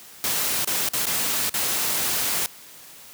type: noise with dropouts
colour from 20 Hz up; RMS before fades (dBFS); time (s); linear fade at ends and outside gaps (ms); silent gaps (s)
white; -24; 0.24-2.46; 0; 0.646-0.674 / 0.888-0.935 / 1.056-1.068 / 1.494-1.541
effects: white hiss -45 dBFS RMS until 3.13 s + high-pass 80 Hz 12 dB/octave